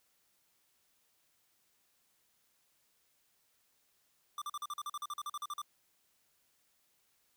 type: tone bursts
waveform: square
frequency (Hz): 1182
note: D6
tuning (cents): +11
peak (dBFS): -38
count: 16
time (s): 4.38-5.617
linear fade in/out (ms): 2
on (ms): 37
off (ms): 43
effects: white hiss -74 dBFS RMS until 7.36 s